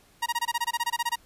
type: tone bursts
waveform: sawtooth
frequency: 944 Hz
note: A#5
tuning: 22 cents sharp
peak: -20 dBFS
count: 15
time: 0.22-1.158 s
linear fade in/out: 10 ms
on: 42 ms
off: 22 ms
effects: pink hiss -59 dBFS RMS until 1.25 s + resampled to 32000 Hz